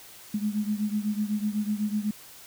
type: beating tone pair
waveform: sine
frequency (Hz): 207.7 / 215.7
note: G#3 / A3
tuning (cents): 0 / -34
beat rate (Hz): 8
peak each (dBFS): -27 / -30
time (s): 0.34-2.11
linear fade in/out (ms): 5
effects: white hiss -48 dBFS RMS until 2.46 s